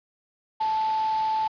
sine tone in noise, 875 Hz, A5, 10 cents flat, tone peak -22 dBFS, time 0.6-1.48 s, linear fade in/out 10 ms, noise white, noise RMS -37 dBFS, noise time 0.6-1.48 s, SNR +12 dB, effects resampled to 11025 Hz

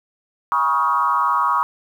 sine tone with frequency modulation, 1108.7 Hz, C#6, in tune, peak -15 dBFS, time 0.52-1.63 s, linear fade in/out 0 ms, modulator 144 Hz, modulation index 1.3, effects 8-bit

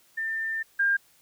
sine tone pair in turn, 1794 / 1604.3 Hz, A6 / G6, +33 / +40 cents, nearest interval major second, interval 193 cents, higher first, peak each -27 / -20 dBFS, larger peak second, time 0.17-0.63 / 0.79-0.97 s, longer first, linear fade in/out 10 ms, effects white hiss -61 dBFS RMS until 1.21 s

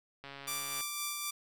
click train, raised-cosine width 0.3 ms, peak -30 dBFS, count 80, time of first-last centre 0.24-0.808 s, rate 139 Hz
5% pulse tone with tremolo, 1174.7 Hz, D6, in tune, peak -22 dBFS, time 0.47-1.31 s, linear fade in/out 10 ms, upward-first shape sine, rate 3.9 Hz, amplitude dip 30%
effects none

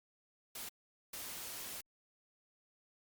white noise bursts at uneven times, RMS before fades -45 dBFS, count 2, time 0.55-0.69 / 1.13-1.81 s, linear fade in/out 5 ms, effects Opus 48 kbps

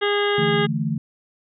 harmonic tone, 409.2 Hz, G#4, 26 cents flat, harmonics 1 / 2 / 3 / 4 / 5 / 7 / 8 / 9, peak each -20 / -29 / -28 / -27 / -29 / -31 / -30 / -35 dBFS, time 0.01-0.67 s, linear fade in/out 20 ms
sine chord, D suspended second, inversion none, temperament just, 146.83 / 165.19 / 220.2 Hz, D3 / E3 / A3, 0 / +4 / +2 cents, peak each -25 dBFS, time 0.38-0.98 s, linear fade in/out 5 ms
effects none

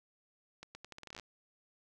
accelerating click train, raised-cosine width 0.2 ms, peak -30 dBFS, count 14, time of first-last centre 0.63-1.197 s, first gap 120 ms, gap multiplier 0.8, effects none

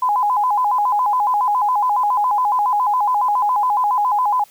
sine tone with vibrato, 914 Hz, A#5, 34 cents flat, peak -14 dBFS, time 0.02-4.44 s, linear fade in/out 5 ms, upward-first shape square, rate 7.2 Hz, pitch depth 170 cents each way, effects white hiss -50 dBFS RMS until 4.5 s

